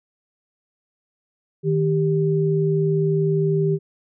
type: tone pair together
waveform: sine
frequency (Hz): 156.4 / 393.7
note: D#3 / G4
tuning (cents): +9 / +8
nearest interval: octave + major third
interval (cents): 1599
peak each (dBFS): -19 / -20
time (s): 1.63-3.79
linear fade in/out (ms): 50
effects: none